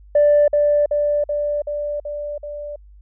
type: tone with echo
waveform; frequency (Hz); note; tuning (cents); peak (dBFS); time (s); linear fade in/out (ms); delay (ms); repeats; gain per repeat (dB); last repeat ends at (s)
sine; 587.3; D5; 0; -9; 0.15-0.48; 5; 380; 6; -3; 2.76
effects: tanh soft clip ceiling -7 dBFS + added 50 Hz sine -42 dBFS peak until 3.01 s